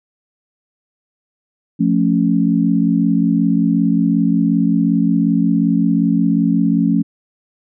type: chord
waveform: sine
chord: F augmented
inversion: none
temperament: equal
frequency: 174.61 / 220 / 277.2 Hz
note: F3 / A3 / C#4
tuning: 0 / 0 / 0 cents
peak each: -16 dBFS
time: 1.79-7.03 s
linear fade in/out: 20 ms
effects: none